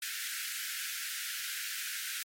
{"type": "high-pass noise", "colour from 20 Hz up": "pink", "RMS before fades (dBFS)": -38, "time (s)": [0.02, 2.23], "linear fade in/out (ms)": 5, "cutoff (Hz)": 1400, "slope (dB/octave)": 96, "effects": ["MP3 64 kbps"]}